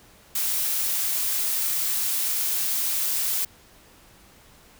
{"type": "noise", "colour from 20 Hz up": "blue", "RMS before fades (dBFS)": -25, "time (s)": [0.35, 3.45], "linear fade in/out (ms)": 5, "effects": ["pink hiss -53 dBFS RMS until 4.79 s"]}